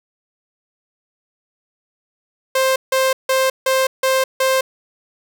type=tone bursts; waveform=sawtooth; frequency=526 Hz; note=C5; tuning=9 cents sharp; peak=-10 dBFS; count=6; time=2.55-4.61 s; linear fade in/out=5 ms; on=210 ms; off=160 ms; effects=none